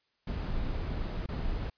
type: noise with dropouts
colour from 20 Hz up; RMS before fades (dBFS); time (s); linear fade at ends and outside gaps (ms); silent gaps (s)
brown; -33; 0.27-1.7; 5; 1.262-1.287
effects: white hiss -75 dBFS RMS until 1.77 s + resampled to 11025 Hz